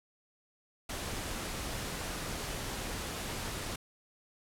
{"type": "noise", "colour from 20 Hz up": "pink", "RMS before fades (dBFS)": -38, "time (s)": [0.89, 3.76], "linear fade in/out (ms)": 5, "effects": ["low-pass 12000 Hz 12 dB/octave"]}